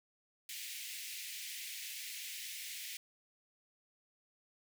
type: high-pass noise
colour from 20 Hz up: pink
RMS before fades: -45 dBFS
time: 0.49-2.97 s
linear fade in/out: 2 ms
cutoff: 2000 Hz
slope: 48 dB/octave
effects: none